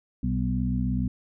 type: harmonic tone with a mistuned harmonic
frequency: 61.9 Hz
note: B1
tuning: 5 cents sharp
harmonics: 1 / 2 / 3 / 4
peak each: -29 / -29 / -29 / -29 dBFS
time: 0.23-1.08 s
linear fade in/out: 5 ms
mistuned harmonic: 3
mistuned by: +48 cents
effects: none